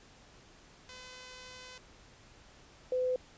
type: tone pair in turn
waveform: 5% pulse / sine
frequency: 507 / 507 Hz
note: B4 / B4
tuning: +45 / +45 cents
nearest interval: unison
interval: 0 cents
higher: neither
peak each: -36 / -28 dBFS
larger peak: second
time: 0.89-1.78 / 2.92-3.16 s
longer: first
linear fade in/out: 2 ms
effects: pink hiss -58 dBFS RMS until 3.37 s + resampled to 16000 Hz